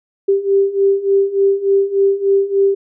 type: beating tone pair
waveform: sine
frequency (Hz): 392 / 395.4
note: G4 / G4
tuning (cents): 0 / +15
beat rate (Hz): 3.4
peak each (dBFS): -16 / -13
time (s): 0.28-2.75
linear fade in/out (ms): 10
effects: none